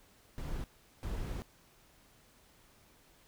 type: noise bursts at uneven times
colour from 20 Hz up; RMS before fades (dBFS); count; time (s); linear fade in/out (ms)
brown; -38; 2; 0.38-0.64 / 1.03-1.42; 0
effects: pink hiss -64 dBFS RMS until 3.27 s